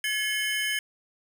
square tone cluster, 1700 / 2165 / 3055 Hz, G#6 / C#7 / G7, +40 / -41 / -45 cents, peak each -31 dBFS, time 0.04-0.79 s, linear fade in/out 2 ms, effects none

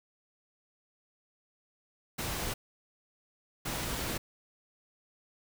pink noise bursts at uneven times, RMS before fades -35 dBFS, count 2, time 2.18-2.54 / 3.65-4.18 s, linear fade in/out 10 ms, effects none

